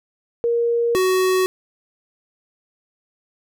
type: tone pair in turn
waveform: sine / square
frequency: 469.9 / 372.8 Hz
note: A#4 / F#4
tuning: +14 / +13 cents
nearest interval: major third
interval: 401 cents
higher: first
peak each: -16 dBFS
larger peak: neither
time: 0.44-0.95 / 0.95-1.46 s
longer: neither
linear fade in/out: 0 ms
effects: none